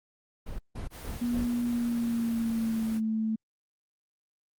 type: noise bursts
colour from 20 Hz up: brown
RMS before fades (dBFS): -35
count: 4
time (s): 0.46-1.46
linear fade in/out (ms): 10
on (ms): 130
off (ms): 160
type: noise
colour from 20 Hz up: pink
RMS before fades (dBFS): -44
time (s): 0.9-3.01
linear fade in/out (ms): 50
type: tone with pitch glide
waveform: sine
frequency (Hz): 240 to 220.1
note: B3 to A3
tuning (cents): -49 to +1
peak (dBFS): -26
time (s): 1.21-3.36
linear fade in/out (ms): 10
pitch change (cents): -150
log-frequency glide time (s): 1.66-3.03
effects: Opus 24 kbps